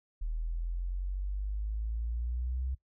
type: exponential sweep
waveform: sine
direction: up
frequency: 38.85 to 65.41 Hz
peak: -31 dBFS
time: 0.21-2.75 s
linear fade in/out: 10 ms
effects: noise-tail reverb RT60 0.1 s tail -18 dB re dry